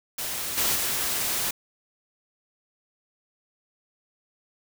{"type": "noise with level steps", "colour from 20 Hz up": "white", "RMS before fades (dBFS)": [-31, -24, -27], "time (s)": [0.18, 1.51], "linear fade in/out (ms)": 5, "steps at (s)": [0.57, 0.75], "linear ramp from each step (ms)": 10, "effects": []}